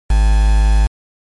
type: tone with quantisation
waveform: triangle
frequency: 52.3 Hz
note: G#1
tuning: 13 cents sharp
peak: -6 dBFS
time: 0.1-0.87 s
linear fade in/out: 5 ms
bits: 4
effects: MP3 48 kbps